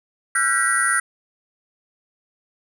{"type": "tone cluster", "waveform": "sine", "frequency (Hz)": [1347, 1478, 1587, 1938, 9450], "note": ["E6", "F#6", "G6", "B6", "D9"], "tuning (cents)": [37, -2, 21, -33, 10], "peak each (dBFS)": -22, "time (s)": [0.35, 1], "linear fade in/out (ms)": 5, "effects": ["tanh soft clip ceiling -10 dBFS"]}